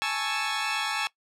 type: chord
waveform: 15% pulse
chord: A major seventh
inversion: third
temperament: equal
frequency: 830.6 / 880 / 1108.7 / 1318.5 Hz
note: G#5 / A5 / C#6 / E6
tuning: 0 / 0 / 0 / 0 cents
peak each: -26 dBFS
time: 0.02-1.07 s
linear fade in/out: 0 ms
effects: noise-tail reverb RT60 0.1 s tail -20 dB re dry + low-pass 8000 Hz 12 dB/octave